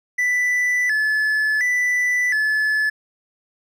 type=tone with vibrato; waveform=triangle; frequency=1849 Hz; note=A#6; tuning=15 cents flat; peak=-15 dBFS; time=0.18-2.9 s; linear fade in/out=10 ms; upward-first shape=square; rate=0.7 Hz; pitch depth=120 cents each way; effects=none

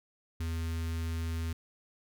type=tone with notch filter; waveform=square; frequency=82.1 Hz; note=E2; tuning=6 cents flat; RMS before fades=-34 dBFS; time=0.4-1.53 s; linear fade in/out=5 ms; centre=650 Hz; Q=0.72; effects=none

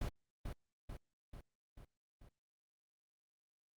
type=noise with echo; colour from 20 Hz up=brown; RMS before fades=-39 dBFS; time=0.01-0.09 s; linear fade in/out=5 ms; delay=440 ms; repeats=5; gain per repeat=-4 dB; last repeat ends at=2.29 s; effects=Opus 48 kbps

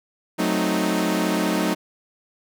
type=chord; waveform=sawtooth; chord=F# diminished seventh; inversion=none; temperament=equal; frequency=185 / 220 / 261.6 / 311.1 Hz; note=F#3 / A3 / C4 / Eb4; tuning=0 / 0 / 0 / 0 cents; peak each=-21 / -22 / -25 / -20 dBFS; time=0.38-1.75 s; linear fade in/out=20 ms; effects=none

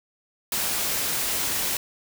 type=noise; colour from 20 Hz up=white; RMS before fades=-26 dBFS; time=0.52-1.77 s; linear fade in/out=2 ms; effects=none

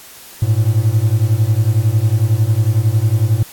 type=beating tone pair; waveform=triangle; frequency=104 / 115 Hz; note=G#2 / A#2; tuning=+3 / -23 cents; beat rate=11 Hz; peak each=-12 dBFS; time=0.42-3.43 s; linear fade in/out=5 ms; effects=white hiss -38 dBFS RMS until 3.52 s + AAC 64 kbps

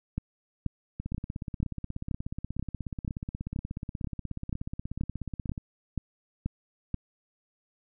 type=two click trains; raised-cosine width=5 ms; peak=-17 / -22 dBFS; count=15 / 77; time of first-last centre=0.18-6.943 / 1-5.578 s; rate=2.07 / 16.6 Hz; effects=none

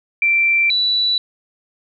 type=tone pair in turn; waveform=sine; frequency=2349 / 3951 Hz; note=D7 / B7; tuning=0 / 0 cents; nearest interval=major sixth; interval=900 cents; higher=second; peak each=-12 / -14 dBFS; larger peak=first; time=0.22-0.7 / 0.7-1.18 s; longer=neither; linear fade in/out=2 ms; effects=none

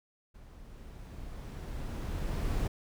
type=noise with level ramp; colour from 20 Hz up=brown; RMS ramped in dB=-52 to -30 dBFS; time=0.34-2.68 s; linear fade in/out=10 ms; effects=none

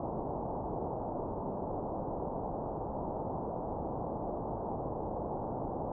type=low-pass noise; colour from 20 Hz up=white; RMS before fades=-37 dBFS; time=0-5.92 s; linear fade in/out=2 ms; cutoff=910 Hz; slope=48 dB/octave; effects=none

